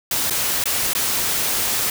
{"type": "noise with dropouts", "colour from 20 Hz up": "white", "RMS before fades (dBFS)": -21, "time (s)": [0.11, 1.9], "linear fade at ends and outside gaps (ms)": 2, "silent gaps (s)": [[0.299, 0.307], [0.64, 0.656], [0.934, 0.95]], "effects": []}